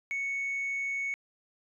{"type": "tone", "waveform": "sine", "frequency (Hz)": 2217, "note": "C#7", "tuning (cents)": 0, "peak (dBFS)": -28, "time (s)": [0.11, 1.14], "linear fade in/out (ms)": 0, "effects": ["tanh soft clip ceiling -28 dBFS"]}